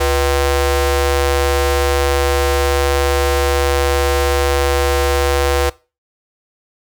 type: ring-modulated tone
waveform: sawtooth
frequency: 279.6 Hz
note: C#4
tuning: 15 cents sharp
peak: -6 dBFS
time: 0-5.7 s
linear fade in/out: 10 ms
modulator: 210 Hz
effects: noise-tail reverb RT60 0.3 s tail -21 dB re dry